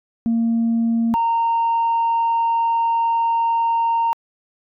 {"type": "tone pair in turn", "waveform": "sine", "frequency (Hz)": [230, 922.3], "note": ["A#3", "A#5"], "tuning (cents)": [-23, -19], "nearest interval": "2 octaves", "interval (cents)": 2404, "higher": "second", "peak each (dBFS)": -14, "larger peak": "neither", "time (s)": [[0.26, 1.14], [1.14, 4.13]], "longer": "second", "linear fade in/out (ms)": 0, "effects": ["tanh soft clip ceiling -13 dBFS"]}